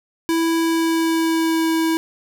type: tone with pitch glide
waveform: square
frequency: 329.6 to 324.9 Hz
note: E4 to E4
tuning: 0 to -25 cents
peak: -17 dBFS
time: 0.29-1.97 s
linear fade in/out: 0 ms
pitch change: -25 cents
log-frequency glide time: 0.57-1.69 s
effects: none